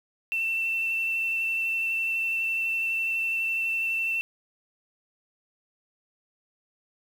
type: tone with vibrato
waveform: triangle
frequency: 2683 Hz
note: E7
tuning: 30 cents sharp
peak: -21 dBFS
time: 0.32-4.21 s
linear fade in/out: 0 ms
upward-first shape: sine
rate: 12 Hz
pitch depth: 12 cents each way
effects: tanh soft clip ceiling -23 dBFS + 8-bit